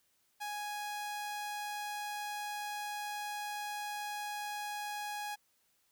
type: tone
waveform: sawtooth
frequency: 830.6 Hz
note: G#5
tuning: in tune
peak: -34 dBFS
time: 0.4-5.36 s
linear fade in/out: 20 ms
effects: white hiss -74 dBFS RMS until 5.91 s